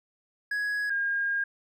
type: tone pair in turn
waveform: triangle / sine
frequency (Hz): 1669 / 1618.7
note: G#6 / G#6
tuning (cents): +8 / -45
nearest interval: minor second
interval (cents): 53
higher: first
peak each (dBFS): -25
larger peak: neither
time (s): 0.51-0.9 / 0.9-1.44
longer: second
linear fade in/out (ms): 5
effects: none